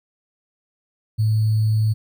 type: tone with sample-and-hold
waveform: sine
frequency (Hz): 108.9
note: A2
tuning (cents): -17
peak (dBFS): -15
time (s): 1.18-1.94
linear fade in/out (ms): 20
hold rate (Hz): 4410
effects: none